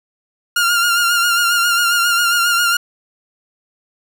sawtooth tone with vibrato, 1404 Hz, F6, 9 cents sharp, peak -9 dBFS, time 0.56-2.77 s, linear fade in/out 5 ms, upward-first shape sine, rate 7.4 Hz, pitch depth 38 cents each way, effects none

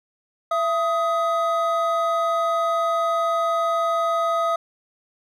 triangle tone pair together, 669.5 / 1257 Hz, E5 / D#6, +27 / +17 cents, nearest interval major seventh, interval 1090 cents, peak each -20 dBFS, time 0.51-4.56 s, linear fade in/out 5 ms, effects none

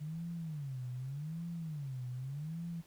sine tone with vibrato, 145.7 Hz, D3, 13 cents flat, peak -38 dBFS, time 0-2.82 s, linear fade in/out 20 ms, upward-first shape sine, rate 0.84 Hz, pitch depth 270 cents each way, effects pink hiss -64 dBFS RMS until 2.86 s

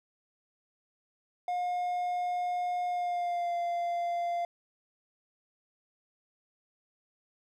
triangle tone with pitch glide, 715 to 693 Hz, F5 to F5, +41 to -14 cents, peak -27 dBFS, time 1.48-4.45 s, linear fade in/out 2 ms, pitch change -55 cents, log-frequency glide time 2.87-3.55 s, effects none

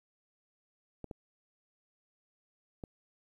clicks, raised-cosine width 2 ms, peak -28 dBFS, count 3, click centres 1.043 / 1.112 / 2.838 s, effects 11-bit

